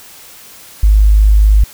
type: tone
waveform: sine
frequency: 51.91 Hz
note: G#1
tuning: in tune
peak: -4 dBFS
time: 0.83-1.64 s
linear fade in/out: 5 ms
effects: white hiss -37 dBFS RMS until 1.73 s